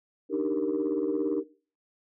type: chord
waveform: sine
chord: Eb major seventh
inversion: third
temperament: equal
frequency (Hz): 293.7 / 311.1 / 392 / 466.2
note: D4 / Eb4 / G4 / Bb4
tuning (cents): 0 / 0 / 0 / 0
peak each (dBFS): -30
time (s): 0.29-1.44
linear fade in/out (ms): 50
effects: noise-tail reverb RT60 0.4 s tail -20 dB re dry + tanh soft clip ceiling -19 dBFS